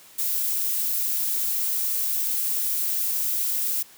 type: noise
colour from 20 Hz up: violet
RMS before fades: -25 dBFS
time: 0.18-3.83 s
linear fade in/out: 10 ms
effects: white hiss -50 dBFS RMS until 3.97 s + high-pass 100 Hz 12 dB/octave